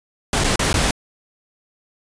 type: noise with dropouts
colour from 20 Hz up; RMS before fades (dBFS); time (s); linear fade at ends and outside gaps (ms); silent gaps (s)
pink; -18; 0.33-0.91; 2; 0.439-0.443 / 0.559-0.593 / 0.73-0.741
effects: resampled to 22050 Hz